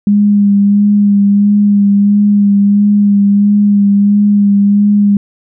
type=tone with vibrato; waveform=sine; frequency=203.3 Hz; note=G#3; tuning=37 cents flat; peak=-5 dBFS; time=0.07-5.17 s; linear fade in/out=2 ms; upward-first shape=sine; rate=1.5 Hz; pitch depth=22 cents each way; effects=none